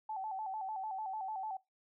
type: tone with vibrato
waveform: sine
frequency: 815 Hz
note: G#5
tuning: 33 cents flat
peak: -37 dBFS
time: 0.09-1.57 s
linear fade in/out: 5 ms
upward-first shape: square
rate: 6.7 Hz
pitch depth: 110 cents each way
effects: noise-tail reverb RT60 0.2 s tail -21 dB re dry